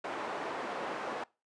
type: band-pass noise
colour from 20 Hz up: white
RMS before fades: -38 dBFS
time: 0.04-1.24 s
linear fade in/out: 5 ms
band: 330 to 1000 Hz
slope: 12 dB/octave
effects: noise-tail reverb RT60 0.3 s tail -24 dB re dry + resampled to 22050 Hz